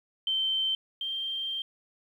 sine tone pair in turn, 3107 / 3163 Hz, G7 / G7, -16 / +15 cents, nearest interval unison, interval 31 cents, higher second, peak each -25 / -30 dBFS, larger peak first, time 0.27-0.75 / 1.01-1.62 s, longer second, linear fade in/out 2 ms, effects 10-bit

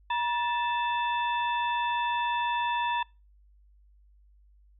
harmonic tone with a mistuned harmonic, 880 Hz, A5, in tune, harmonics 1 / 2 / 3 / 4, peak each -26 / -35 / -37 / -38 dBFS, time 0.1-3.03 s, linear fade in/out 5 ms, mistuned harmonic 1, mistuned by +140 cents, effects noise-tail reverb RT60 0.3 s tail -26 dB re dry + added 50 Hz sine -56 dBFS peak until 4.79 s

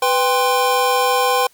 square tone cluster, 498.2 / 793 / 1047 Hz, B4 / G5 / C6, +15 / +20 / +1 cents, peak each -19 dBFS, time 0.02-1.47 s, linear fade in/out 5 ms, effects white hiss -54 dBFS RMS until 1.53 s + MP3 96 kbps

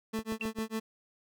30% pulse tone with tremolo, 221.2 Hz, A3, 9 cents sharp, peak -28 dBFS, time 0.13-0.8 s, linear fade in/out 10 ms, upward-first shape sine, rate 6.7 Hz, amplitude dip 100%
click train, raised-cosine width 2 ms, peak -28 dBFS, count 4, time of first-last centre 0.19-0.587 s, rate 7.56 Hz
sine tone with exponential decay, 2693 Hz, E7, 36 cents sharp, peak -29 dBFS, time 0.41-0.49 s, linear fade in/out 1 ms, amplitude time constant 17 ms
effects none

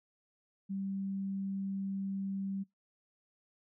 sine tone, 194.9 Hz, G3, 10 cents flat, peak -34 dBFS, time 0.69-2.64 s, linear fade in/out 20 ms, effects noise-tail reverb RT60 0.2 s tail -26 dB re dry

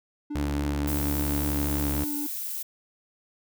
triangle tone with vibrato, 293.7 Hz, D4, in tune, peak -28 dBFS, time 0.3-2.27 s, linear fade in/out 10 ms, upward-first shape sine, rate 3.6 Hz, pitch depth 19 cents each way
sawtooth tone, 71.5 Hz, D2, 46 cents flat, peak -23 dBFS, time 0.35-2.04 s, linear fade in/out 5 ms
violet noise, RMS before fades -33 dBFS, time 0.87-2.63 s, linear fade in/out 10 ms
effects none

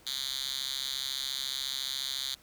5% pulse tone with high-pass filter, 134.2 Hz, C3, 44 cents sharp, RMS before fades -35 dBFS, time 0.06-2.35 s, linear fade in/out 10 ms, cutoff 3600 Hz, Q 3.1, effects pink hiss -59 dBFS RMS until 2.42 s

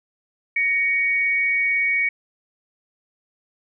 sine tone pair together, 1887 / 2241 Hz, A#6 / C#7, +21 / +18 cents, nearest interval minor third, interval 297 cents, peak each -26 / -18 dBFS, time 0.56-2.09 s, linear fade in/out 5 ms, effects none

